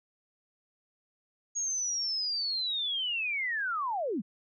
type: linear sweep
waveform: sine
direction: down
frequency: 6645 to 164.81 Hz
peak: -29 dBFS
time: 1.55-4.22 s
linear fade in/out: 20 ms
effects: none